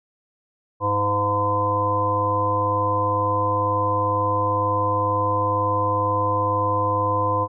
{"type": "harmonic tone with a mistuned harmonic", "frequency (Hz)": 102.1, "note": "G#2", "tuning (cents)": -29, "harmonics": [1, 3, 5, 7, 9, 10], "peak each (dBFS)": [-26, -31, -25, -33, -29, -21], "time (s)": [0.8, 7.48], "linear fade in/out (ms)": 50, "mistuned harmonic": 3, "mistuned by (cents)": 50, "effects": []}